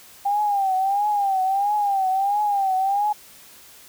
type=tone with vibrato; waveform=sine; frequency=794 Hz; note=G5; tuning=22 cents sharp; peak=-18 dBFS; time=0.25-3.13 s; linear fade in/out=10 ms; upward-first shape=triangle; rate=1.5 Hz; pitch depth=110 cents each way; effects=white hiss -47 dBFS RMS until 3.88 s